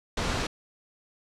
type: low-pass noise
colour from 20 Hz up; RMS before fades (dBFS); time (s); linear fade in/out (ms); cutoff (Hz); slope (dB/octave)
pink; -29; 0.17-0.47; 5; 5800; 12
effects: low-pass 10000 Hz 12 dB/octave